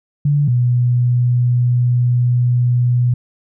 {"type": "tone pair in turn", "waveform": "sine", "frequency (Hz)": [144.8, 122.65], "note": ["D3", "B2"], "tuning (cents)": [-24, -12], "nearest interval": "minor third", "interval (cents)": 288, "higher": "first", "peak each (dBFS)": -11, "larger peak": "neither", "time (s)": [[0.25, 0.48], [0.48, 3.14]], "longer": "second", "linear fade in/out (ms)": 5, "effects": []}